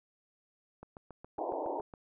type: click train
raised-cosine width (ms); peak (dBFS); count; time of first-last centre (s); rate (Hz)
1; -33; 9; 0.83-1.938; 7.22
type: band-pass noise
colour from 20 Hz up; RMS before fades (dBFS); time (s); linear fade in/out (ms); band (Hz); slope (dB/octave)
white; -36; 1.38-1.81; 5; 290 to 940; 96
effects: none